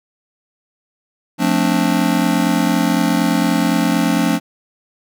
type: chord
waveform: square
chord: D minor seventh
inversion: first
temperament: just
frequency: 176.2 / 220.2 / 264.3 / 293.7 Hz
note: F3 / A3 / C4 / D4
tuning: +16 / +2 / +18 / 0 cents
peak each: -20 dBFS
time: 1.38-4.4 s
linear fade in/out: 50 ms
effects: none